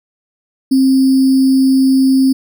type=tone with sample-and-hold; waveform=sine; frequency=265.1 Hz; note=C4; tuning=23 cents sharp; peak=-7 dBFS; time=0.71-2.33 s; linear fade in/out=10 ms; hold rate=4900 Hz; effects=none